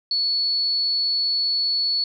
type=tone; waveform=sine; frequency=4415 Hz; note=C#8; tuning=8 cents flat; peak=-19 dBFS; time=0.11-2.04 s; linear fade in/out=2 ms; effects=none